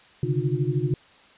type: tone cluster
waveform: sine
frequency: 130.4 / 143.3 / 156.2 / 306.6 / 357.7 Hz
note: C3 / D3 / D#3 / D#4 / F4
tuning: -5 / -42 / +7 / -25 / +41 cents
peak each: -26 / -25 / -33 / -34 / -29 dBFS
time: 0.23-0.94 s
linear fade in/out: 2 ms
effects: white hiss -53 dBFS RMS until 1.37 s + resampled to 8000 Hz